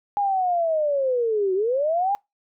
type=linear two-way sweep; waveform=sine; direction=down then up; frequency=824 to 366.1 to 824 Hz; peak=-19 dBFS; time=0.17-2.15 s; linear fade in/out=0 ms; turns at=1.54 s; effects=noise-tail reverb RT60 0.2 s tail -26 dB re dry